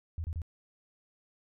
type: tone bursts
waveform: sine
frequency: 82.41 Hz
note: E2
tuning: in tune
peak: -32 dBFS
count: 3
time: 0.18-0.418 s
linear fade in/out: 0 ms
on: 60 ms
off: 29 ms
effects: none